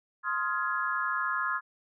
sine chord, F minor seventh, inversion second, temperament just, 1047.7 / 1257.2 / 1396.9 / 1676.3 Hz, C6 / Eb6 / F6 / Ab6, +2 / +18 / 0 / +16 cents, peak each -33 dBFS, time 0.23-1.61 s, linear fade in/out 50 ms, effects none

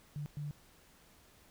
sine tone bursts at uneven times, 146.83 Hz, D3, in tune, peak -37 dBFS, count 2, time 0.16-0.26 / 0.37-0.51 s, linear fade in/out 0 ms, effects pink hiss -63 dBFS RMS until 1.5 s

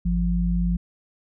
sine tone pair together, 51.86 / 174.61 Hz, G#1 / F3, -2 / 0 cents, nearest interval octave + major sixth, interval 2102 cents, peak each -22 dBFS, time 0.05-0.77 s, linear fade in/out 10 ms, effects none

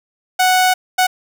sawtooth tone bursts at uneven times, 740 Hz, F#5, in tune, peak -7 dBFS, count 2, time 0.39-0.74 / 0.98-1.07 s, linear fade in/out 10 ms, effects none

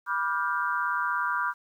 sine chord, G dominant seventh, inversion first, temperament just, 980 / 1176 / 1411.2 / 1568 Hz, B5 / D6 / F6 / G6, -14 / +2 / +18 / 0 cents, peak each -31 / -30 / -30 / -32 dBFS, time 0.06-1.54 s, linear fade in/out 50 ms, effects 10-bit

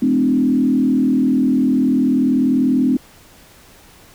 sine tone with frequency modulation, 258 Hz, C4, 24 cents flat, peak -12 dBFS, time 0.02-2.97 s, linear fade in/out 5 ms, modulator 40.4 Hz, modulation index 1.1, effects pink hiss -46 dBFS RMS until 4.14 s

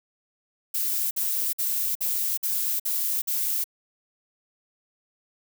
violet noise bursts, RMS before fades -26 dBFS, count 7, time 0.74-3.642 s, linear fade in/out 10 ms, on 370 ms, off 52 ms, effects none

